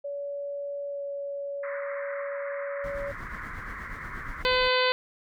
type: tone with pitch glide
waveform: sine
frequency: 568 to 563.8 Hz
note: C#5 to C#5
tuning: +42 to +29 cents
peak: -31 dBFS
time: 0.04-3.12 s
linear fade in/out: 10 ms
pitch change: -13 cents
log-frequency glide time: 0.88-1.02 s
type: band-pass noise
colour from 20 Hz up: white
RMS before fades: -40 dBFS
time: 1.63-4.43 s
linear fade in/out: 5 ms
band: 1000 to 2100 Hz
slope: 96 dB/octave
type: noise with tremolo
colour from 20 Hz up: brown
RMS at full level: -38 dBFS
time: 2.84-4.68 s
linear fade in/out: 0 ms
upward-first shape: triangle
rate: 8.4 Hz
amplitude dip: 60%
type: harmonic tone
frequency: 507 Hz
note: B4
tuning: 45 cents sharp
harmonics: 1 / 2 / 3 / 4 / 5 / 6 / 7 / 8 / 9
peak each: -25 / -28 / -30 / -31 / -32 / -33 / -33 / -34 / -35 dBFS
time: 4.45-4.92 s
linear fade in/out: 0 ms
effects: none